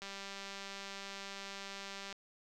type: click train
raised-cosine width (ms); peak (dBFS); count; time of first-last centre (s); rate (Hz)
0.2; -28; 416; 0.02-2.127; 197
effects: none